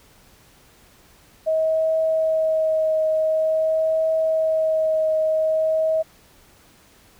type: tone with vibrato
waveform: sine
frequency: 635 Hz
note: D#5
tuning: 35 cents sharp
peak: -17 dBFS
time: 1.46-6.03 s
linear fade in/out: 20 ms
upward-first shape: triangle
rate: 0.47 Hz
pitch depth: 16 cents each way
effects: pink hiss -53 dBFS RMS until 7.19 s